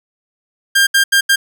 sawtooth tone bursts at uneven times, 1600 Hz, G6, 35 cents sharp, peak -5 dBFS, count 4, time 0.75-0.87 / 0.94-1.04 / 1.12-1.21 / 1.29-1.36 s, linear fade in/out 10 ms, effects none

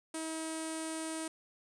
sawtooth tone with low-pass filter, 320 Hz, D#4, 49 cents sharp, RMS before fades -39 dBFS, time 0.14-1.28 s, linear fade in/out 5 ms, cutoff 9000 Hz, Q 7.2, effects none

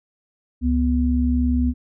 sine tone pair together, 69.7 / 246.6 Hz, C#2 / B3, +10 / -2 cents, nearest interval octave + minor seventh, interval 2188 cents, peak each -19 dBFS, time 0.61-1.74 s, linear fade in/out 50 ms, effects none

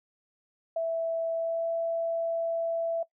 sine tone with pitch glide, 659.3 to 665 Hz, E5 to E5, 0 to +15 cents, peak -26 dBFS, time 0.76-3.03 s, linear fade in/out 5 ms, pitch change +15 cents, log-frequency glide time 1.33-1.69 s, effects noise-tail reverb RT60 0.1 s tail -19 dB re dry

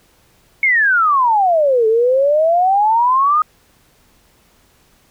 sine exponential two-way sweep, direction down then up, 2217 to 433.1 to 1258 Hz, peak -10 dBFS, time 0.63-3.42 s, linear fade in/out 2 ms, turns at 1.87 s, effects pink hiss -54 dBFS RMS until 5.1 s

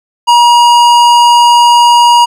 triangle tone with hard clipping, 954 Hz, A#5, 40 cents sharp, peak -4 dBFS, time 0.27-2.26 s, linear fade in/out 20 ms, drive 18 dB, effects none

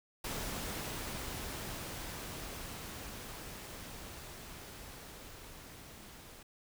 pink noise with level ramp, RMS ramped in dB -39 to -53 dBFS, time 0.24-6.43 s, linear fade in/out 5 ms, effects none

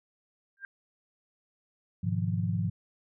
sine tone with exponential growth, 1593 Hz, G6, 27 cents sharp, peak -33 dBFS, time 0.57-0.65 s, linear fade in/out 1 ms, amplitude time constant 16 ms
sine chord, F half-diminished seventh, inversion first, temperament equal, 103.83 / 123.47 / 155.56 / 174.61 Hz, Ab2 / Cb3 / Eb3 / F3, 0 / 0 / 0 / 0 cents, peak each -30 / -35 / -35 / -31 dBFS, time 2.03-2.7 s, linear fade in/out 10 ms
effects none

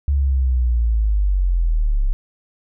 sine linear sweep, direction down, 71.4 to 32.46 Hz, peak -14 dBFS, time 0.08-2.13 s, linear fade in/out 0 ms, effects none

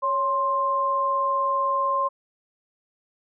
sine tone pair together, 556 / 1052.6 Hz, C#5 / C6, +5 / +10 cents, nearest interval major seventh, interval 1105 cents, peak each -28 / -21 dBFS, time 0.02-2.09 s, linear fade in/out 20 ms, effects none

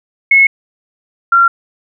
sine tone pair in turn, 2184 / 1375.8 Hz, C#7 / F6, -26 / -26 cents, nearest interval minor sixth, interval 800 cents, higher first, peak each -4 / -5 dBFS, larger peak first, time 0.31-0.47 / 1.32-1.48 s, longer neither, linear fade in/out 5 ms, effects none

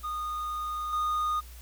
triangle tone with level steps, 1230 Hz, D#6, 20 cents flat, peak -29 / -24 dBFS, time 0.03-1.41 s, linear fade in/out 20 ms, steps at 0.93 s, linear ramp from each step 2 ms, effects added 60 Hz sine -44 dBFS peak until 1.61 s + white hiss -53 dBFS RMS until 1.61 s

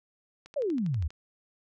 click train, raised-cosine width 0.2 ms, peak -31 dBFS, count 9, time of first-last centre 0.46-1.105 s, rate 12.4 Hz
sine exponential sweep, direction down, 621 to 69.5 Hz, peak -26 dBFS, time 0.56-1.08 s, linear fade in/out 10 ms
effects none

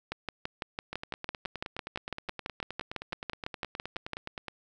two click trains, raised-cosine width 0.3 ms, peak -21 / -17 dBFS, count 35 / 25, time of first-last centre 0.93-4.483 / 0.12-4.133 s, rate 9.57 / 5.98 Hz, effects none

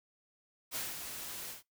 white noise with ADSR envelope, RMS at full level -37 dBFS, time 0.71-1.63 s, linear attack 44 ms, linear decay 190 ms, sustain -6 dB, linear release 140 ms, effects noise-tail reverb RT60 0.2 s tail -25 dB re dry

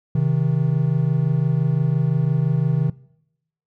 triangle tone pair together, 132.45 / 158.3 Hz, C3 / D#3, +22 / +30 cents, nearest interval minor third, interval 308 cents, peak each -17 dBFS, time 0.15-2.9 s, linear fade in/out 5 ms, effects noise-tail reverb RT60 0.8 s tail -22 dB re dry

